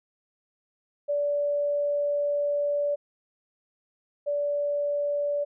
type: tone pair in turn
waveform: sine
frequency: 579 / 579 Hz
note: D5 / D5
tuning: -25 / -25 cents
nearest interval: unison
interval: 0 cents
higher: neither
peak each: -23 / -24 dBFS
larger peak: first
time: 1.08-2.96 / 4.26-5.45 s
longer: first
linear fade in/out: 20 ms
effects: none